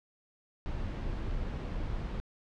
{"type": "noise", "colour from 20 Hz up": "brown", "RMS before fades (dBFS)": -35, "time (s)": [0.66, 2.2], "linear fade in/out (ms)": 0, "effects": ["low-pass 4000 Hz 12 dB/octave"]}